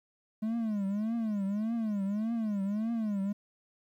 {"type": "tone with vibrato", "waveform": "triangle", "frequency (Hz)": 212.8, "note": "G#3", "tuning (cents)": 42, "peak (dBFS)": -27, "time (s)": [0.42, 3.33], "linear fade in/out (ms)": 10, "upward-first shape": "triangle", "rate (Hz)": 1.7, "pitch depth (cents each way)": 180, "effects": ["11-bit"]}